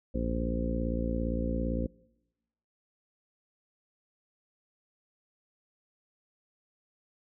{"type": "harmonic tone with a mistuned harmonic", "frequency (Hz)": 57.6, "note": "A#1", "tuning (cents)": -20, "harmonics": [1, 2, 3, 4, 5, 6, 7, 8, 9], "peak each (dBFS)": [-32, -41, -38, -34, -37, -44, -45, -46, -37], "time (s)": [0.14, 1.87], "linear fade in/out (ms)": 10, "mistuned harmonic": 1, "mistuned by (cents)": 31, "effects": ["noise-tail reverb RT60 1.0 s tail -24 dB re dry"]}